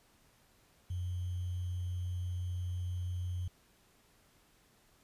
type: tone with sample-and-hold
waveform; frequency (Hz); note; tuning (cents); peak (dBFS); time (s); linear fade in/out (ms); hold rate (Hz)
sine; 89.4; F2; +41; -34; 0.9-3.48; 5; 3150
effects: pink hiss -67 dBFS RMS until 5.03 s + resampled to 32000 Hz